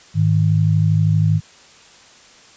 sine tone pair together, 103.83 / 156.47 Hz, G#2 / D#3, 0 / +10 cents, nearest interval perfect fifth, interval 710 cents, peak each -15 dBFS, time 0.14-1.41 s, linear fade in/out 50 ms, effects white hiss -46 dBFS RMS until 2.56 s + resampled to 16000 Hz

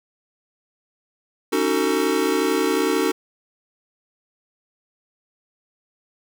square chord, D# half-diminished seventh, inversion third, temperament just, 280 / 311.1 / 373.4 / 448 Hz, C#4 / D#4 / F#4 / A4, +18 / 0 / +16 / +31 cents, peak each -26 / -25 / -24 / -24 dBFS, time 1.52-3.12 s, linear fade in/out 10 ms, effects none

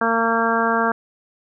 harmonic tone, 228.6 Hz, A#3, 34 cents flat, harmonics 1 / 2 / 3 / 4 / 5 / 6 / 7, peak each -24 / -24 / -24 / -24 / -24 / -24 / -24 dBFS, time 0.01-0.92 s, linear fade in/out 5 ms, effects none

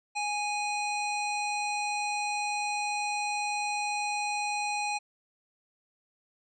harmonic tone, 829 Hz, G#5, 3 cents flat, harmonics 1 / 3 / 5 / 7 / 9 / 10, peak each -31 / -33 / -40 / -45 / -44 / -48 dBFS, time 0.15-4.99 s, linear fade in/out 20 ms, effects none

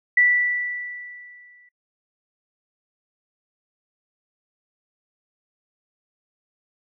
sine tone with exponential decay, 1965 Hz, B6, 9 cents flat, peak -12 dBFS, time 0.17-1.69 s, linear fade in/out 5 ms, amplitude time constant 330 ms, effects noise-tail reverb RT60 0.1 s tail -21 dB re dry

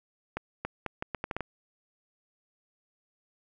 accelerating click train, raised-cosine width 0.5 ms, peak -17 dBFS, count 9, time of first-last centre 0.37-1.407 s, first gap 280 ms, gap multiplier 0.76, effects none

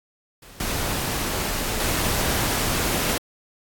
pink noise with level steps, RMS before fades -45 / -26 / -23 dBFS, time 0.42-3.18 s, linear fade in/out 5 ms, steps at 0.6 / 1.8 s, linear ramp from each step 2 ms, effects AAC 64 kbps

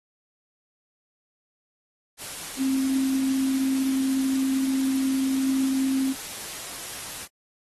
sine tone in noise, 266.3 Hz, C4, 31 cents sharp, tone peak -21 dBFS, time 2.57-6.15 s, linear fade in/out 50 ms, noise white, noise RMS -36 dBFS, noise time 2.17-7.28 s, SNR +12 dB, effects AAC 32 kbps

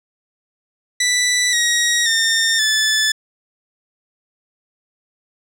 15% pulse tone with pitch steps, 1975.5 / 1893.9 / 1815.7 / 1740.8 Hz, B6 / A#6 / A#6 / A6, 0 / +27 / -46 / -19 cents, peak -8 dBFS, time 1-3.12 s, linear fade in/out 5 ms, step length 530 ms, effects low-pass 12000 Hz 12 dB/octave

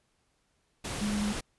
sine tone in noise, 207.7 Hz, G#3, in tune, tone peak -28 dBFS, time 1.01-1.33 s, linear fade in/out 10 ms, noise pink, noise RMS -36 dBFS, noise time 0.84-1.41 s, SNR +5 dB, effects pink hiss -73 dBFS RMS until 1.58 s + resampled to 24000 Hz

